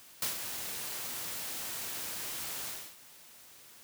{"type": "noise with ADSR envelope", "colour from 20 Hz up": "white", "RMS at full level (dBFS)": -31, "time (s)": [0.22, 2.96], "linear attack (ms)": 3, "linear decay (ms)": 120, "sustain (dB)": -8, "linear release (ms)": 290, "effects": ["white hiss -55 dBFS RMS until 3.83 s", "high-pass 60 Hz 12 dB/octave"]}